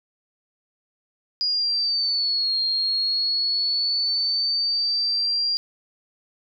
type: linear two-way sweep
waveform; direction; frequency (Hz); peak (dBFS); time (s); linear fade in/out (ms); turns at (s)
sine; down then up; 4897 to 4218 to 4778; -20; 1.41-5.57; 0; 2.62
effects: none